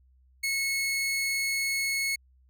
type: tone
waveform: sawtooth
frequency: 2189 Hz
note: C#7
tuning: 22 cents flat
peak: -23 dBFS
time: 0.43-2.16 s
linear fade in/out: 10 ms
effects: added 64 Hz sine -58 dBFS peak until 2.49 s